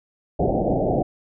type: low-pass noise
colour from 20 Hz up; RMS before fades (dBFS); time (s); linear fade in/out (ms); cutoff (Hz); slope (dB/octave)
white; -21; 0.39-1.03; 10; 760; 96
effects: none